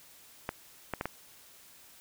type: clicks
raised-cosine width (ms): 0.5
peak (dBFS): -17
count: 4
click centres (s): 0.491 / 0.937 / 1.011 / 1.056
effects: white hiss -56 dBFS RMS until 2 s